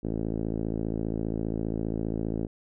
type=tone with low-pass filter; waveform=5% pulse; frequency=55 Hz; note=A1; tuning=in tune; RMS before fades=-30 dBFS; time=0.03-2.47 s; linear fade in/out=10 ms; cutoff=320 Hz; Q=1.1; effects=none